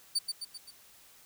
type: tone with echo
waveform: 30% pulse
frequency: 4587 Hz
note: D8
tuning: 42 cents flat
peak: -23 dBFS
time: 0.15-0.19 s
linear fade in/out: 10 ms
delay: 130 ms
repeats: 4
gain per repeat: -5 dB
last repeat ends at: 0.71 s
effects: white hiss -58 dBFS RMS until 1.25 s